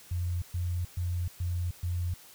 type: tone bursts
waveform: sine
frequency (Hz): 88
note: F2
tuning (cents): +14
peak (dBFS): -28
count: 5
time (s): 0.11-2.14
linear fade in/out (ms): 5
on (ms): 310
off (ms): 120
effects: white hiss -53 dBFS RMS until 2.34 s

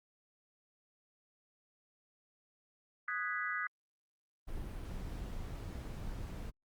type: chord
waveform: sine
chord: G# minor seventh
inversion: second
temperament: equal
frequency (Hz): 1244.5 / 1480 / 1661.2 / 1975.5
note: D#6 / F#6 / G#6 / B6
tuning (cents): 0 / 0 / 0 / 0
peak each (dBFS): -40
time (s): 3.08-3.67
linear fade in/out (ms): 2
type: noise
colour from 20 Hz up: brown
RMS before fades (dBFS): -42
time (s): 4.47-6.51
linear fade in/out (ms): 20
effects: Opus 48 kbps

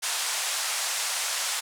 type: band-pass noise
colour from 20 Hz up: white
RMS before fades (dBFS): -29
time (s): 0.02-1.61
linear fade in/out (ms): 20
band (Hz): 640 to 9600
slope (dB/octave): 24
effects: none

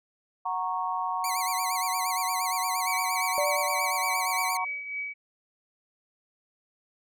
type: chord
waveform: sine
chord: F# major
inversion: none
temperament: equal with one note detuned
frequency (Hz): 740 / 932.3 / 1103.6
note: F#5 / A#5 / C#6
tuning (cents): 0 / 0 / -8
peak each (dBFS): -32 / -31 / -31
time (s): 0.45-4.65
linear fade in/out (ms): 10
type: tone with vibrato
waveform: 10% pulse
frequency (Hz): 2178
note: C#7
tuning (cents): -31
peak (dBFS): -22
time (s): 1.24-4.57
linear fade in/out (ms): 2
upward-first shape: sine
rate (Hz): 8.6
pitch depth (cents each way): 150
type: tone with tremolo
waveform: sine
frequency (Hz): 2276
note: C#7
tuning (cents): +45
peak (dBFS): -29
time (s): 2.86-5.14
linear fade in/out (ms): 20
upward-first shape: triangle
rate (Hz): 3.4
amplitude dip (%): 60
type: tone with exponential decay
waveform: sine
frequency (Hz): 587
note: D5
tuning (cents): -1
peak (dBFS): -24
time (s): 3.38-4.81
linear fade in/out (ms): 0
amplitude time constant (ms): 310
effects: none

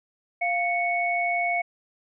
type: tone pair together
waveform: sine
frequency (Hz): 697.9 / 2217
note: F5 / C#7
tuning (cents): -1 / 0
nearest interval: octave + minor sixth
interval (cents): 2001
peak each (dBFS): -25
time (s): 0.41-1.62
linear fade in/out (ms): 10
effects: none

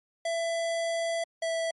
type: tone pair in turn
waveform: square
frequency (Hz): 667 / 658.2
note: E5 / E5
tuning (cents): +20 / -3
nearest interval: unison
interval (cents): 23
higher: first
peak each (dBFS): -28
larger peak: neither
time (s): 0.25-1.24 / 1.42-1.71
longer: first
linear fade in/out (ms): 5
effects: MP3 48 kbps

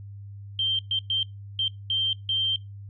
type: tone bursts at uneven times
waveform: sine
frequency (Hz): 3144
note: G7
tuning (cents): +4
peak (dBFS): -22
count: 6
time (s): 0.59-0.79 / 0.91-0.99 / 1.1-1.23 / 1.59-1.68 / 1.9-2.13 / 2.29-2.56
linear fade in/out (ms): 2
effects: noise-tail reverb RT60 0.2 s tail -22 dB re dry + added 100 Hz sine -38 dBFS peak until 2.89 s

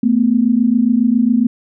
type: tone pair together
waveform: sine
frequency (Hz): 222.8 / 250.1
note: A3 / B3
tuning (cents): +22 / +22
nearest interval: major second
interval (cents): 200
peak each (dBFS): -13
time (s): 0.03-1.47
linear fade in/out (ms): 5
effects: none

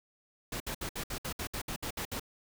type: noise bursts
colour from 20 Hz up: pink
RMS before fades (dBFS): -37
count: 12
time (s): 0.52-2.197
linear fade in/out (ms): 5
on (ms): 82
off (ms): 63
effects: none

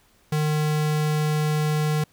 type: tone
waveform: square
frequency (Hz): 152.3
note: D#3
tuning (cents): -37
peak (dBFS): -21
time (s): 0.32-2.04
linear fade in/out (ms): 5
effects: pink hiss -60 dBFS RMS until 2.12 s

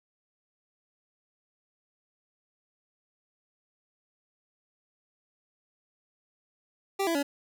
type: tone with pitch steps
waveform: 25% pulse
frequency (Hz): 392 / 333.5 / 283.7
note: G4 / E4 / C#4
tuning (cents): 0 / +20 / +40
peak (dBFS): -22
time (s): 6.99-7.23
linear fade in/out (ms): 10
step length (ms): 80
effects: none

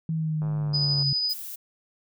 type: exponential sweep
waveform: sine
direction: down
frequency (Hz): 162 to 137.3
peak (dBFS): -24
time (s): 0.09-1.13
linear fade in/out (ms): 2
type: click train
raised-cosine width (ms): 1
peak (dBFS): -29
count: 65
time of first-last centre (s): 0.42-1.024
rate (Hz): 106
type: tone with tremolo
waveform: sine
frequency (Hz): 4978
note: D#8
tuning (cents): 0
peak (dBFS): -22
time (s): 0.73-1.34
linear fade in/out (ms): 20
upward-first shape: sine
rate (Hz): 12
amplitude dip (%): 25
type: noise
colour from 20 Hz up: violet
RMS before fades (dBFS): -37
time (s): 1.29-1.56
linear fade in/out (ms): 10
effects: none

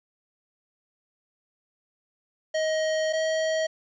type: tone pair in turn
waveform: square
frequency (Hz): 629 / 636.3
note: D#5 / D#5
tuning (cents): +19 / +39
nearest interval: unison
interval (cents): 20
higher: second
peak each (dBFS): -24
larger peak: neither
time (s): 2.54-3.13 / 3.13-3.67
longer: first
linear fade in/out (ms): 10
effects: resampled to 16000 Hz + 9-bit

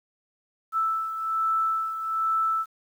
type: beating tone pair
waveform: sine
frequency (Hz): 1318.5 / 1319.7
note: E6 / E6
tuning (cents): 0 / +2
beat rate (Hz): 1.2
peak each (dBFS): -24 / -31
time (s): 0.72-2.66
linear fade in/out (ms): 50
effects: 9-bit

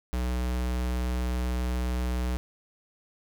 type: tone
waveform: square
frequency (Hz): 61.74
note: B1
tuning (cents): 0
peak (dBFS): -27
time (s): 0.13-2.37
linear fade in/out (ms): 0
effects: none

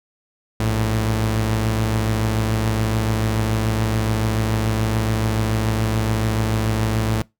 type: tone pair together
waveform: sawtooth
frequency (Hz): 58.49 / 110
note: A#1 / A2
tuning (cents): +7 / 0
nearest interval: major seventh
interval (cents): 1093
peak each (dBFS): -21 / -15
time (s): 0.6-7.22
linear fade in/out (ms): 0
effects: noise-tail reverb RT60 0.2 s tail -23 dB re dry

